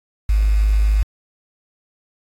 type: tone with quantisation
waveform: sine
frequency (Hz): 51.91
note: G#1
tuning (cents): 0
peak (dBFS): -12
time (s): 0.29-1.03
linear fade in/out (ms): 5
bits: 6
effects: AAC 48 kbps